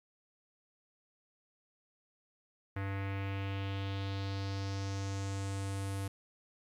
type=tone with low-pass filter sweep; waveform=square; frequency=98 Hz; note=G2; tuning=in tune; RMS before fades=-37 dBFS; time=2.76-6.08 s; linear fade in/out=5 ms; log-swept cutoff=1900 to 11000 Hz; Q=2.6; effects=11-bit